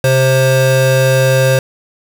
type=tone pair together; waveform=square; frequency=130.81 / 529.6 Hz; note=C3 / C5; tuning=0 / +21 cents; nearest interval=2 octaves; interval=2421 cents; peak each=-12 dBFS; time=0.04-1.59 s; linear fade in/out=2 ms; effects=none